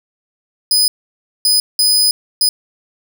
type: tone bursts at uneven times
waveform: sawtooth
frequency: 5000 Hz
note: D#8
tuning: 8 cents sharp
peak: -7 dBFS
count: 4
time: 0.71-0.88 / 1.45-1.6 / 1.79-2.11 / 2.41-2.49 s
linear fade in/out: 2 ms
effects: none